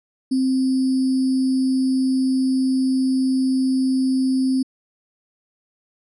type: tone with sample-and-hold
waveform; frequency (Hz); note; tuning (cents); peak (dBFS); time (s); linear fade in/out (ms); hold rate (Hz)
sine; 261.6; C4; 0; -16; 0.31-4.63; 10; 4900
effects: resampled to 24000 Hz